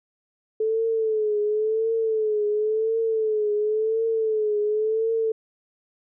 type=tone with vibrato; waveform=sine; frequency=434.7 Hz; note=A4; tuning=21 cents flat; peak=-20 dBFS; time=0.6-5.32 s; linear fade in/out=5 ms; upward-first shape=triangle; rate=0.94 Hz; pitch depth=79 cents each way; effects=none